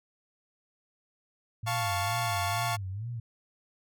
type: tone with vibrato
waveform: sine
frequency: 106 Hz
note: G#2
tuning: 36 cents sharp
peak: -33 dBFS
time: 1.63-3.2 s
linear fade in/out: 5 ms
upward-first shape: sine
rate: 2.2 Hz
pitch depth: 220 cents each way
type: chord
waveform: sawtooth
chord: F augmented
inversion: none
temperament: equal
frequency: 698.5 / 880 / 1108.7 Hz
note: F5 / A5 / C#6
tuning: 0 / 0 / 0 cents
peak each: -28 / -31 / -30 dBFS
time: 1.66-2.77 s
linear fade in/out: 20 ms
effects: none